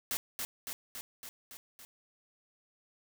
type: noise with echo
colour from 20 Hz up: white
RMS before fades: -34 dBFS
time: 0.11-0.17 s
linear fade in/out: 0 ms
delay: 280 ms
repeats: 6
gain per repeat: -3 dB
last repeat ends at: 1.85 s
effects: none